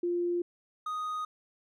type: tone pair in turn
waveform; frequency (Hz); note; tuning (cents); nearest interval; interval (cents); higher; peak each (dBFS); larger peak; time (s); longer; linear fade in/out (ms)
sine / triangle; 349.2 / 1244.4; F4 / D#6; 0 / 0; octave + minor seventh; 2200; second; -27 / -30; first; 0.03-0.42 / 0.86-1.25; neither; 5
effects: none